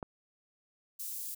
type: click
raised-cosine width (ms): 1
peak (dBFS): -24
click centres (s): 0.028
type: high-pass noise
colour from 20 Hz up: white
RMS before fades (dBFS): -40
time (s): 0.99-1.35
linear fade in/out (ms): 10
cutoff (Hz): 8300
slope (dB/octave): 12
effects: none